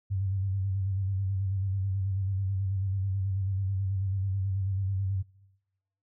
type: tone with vibrato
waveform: sine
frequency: 96.6 Hz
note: G2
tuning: 25 cents flat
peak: -26 dBFS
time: 0.1-5.23 s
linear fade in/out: 20 ms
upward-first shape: square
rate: 9.2 Hz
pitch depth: 40 cents each way
effects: noise-tail reverb RT60 1.0 s tail -23 dB re dry